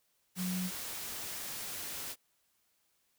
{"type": "tone in noise", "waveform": "sine", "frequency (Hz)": 183, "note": "F#3", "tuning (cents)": -19, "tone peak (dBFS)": -33, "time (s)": [0.36, 0.71], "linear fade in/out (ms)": 50, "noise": "white", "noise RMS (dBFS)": -41, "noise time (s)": [0.35, 2.16], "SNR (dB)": 5, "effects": ["white hiss -75 dBFS RMS until 3.18 s"]}